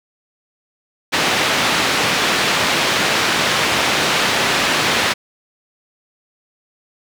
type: band-pass noise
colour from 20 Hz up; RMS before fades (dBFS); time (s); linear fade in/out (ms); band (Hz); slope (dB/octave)
white; -17; 1.12-5.14; 20; 120 to 3300; 12
effects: none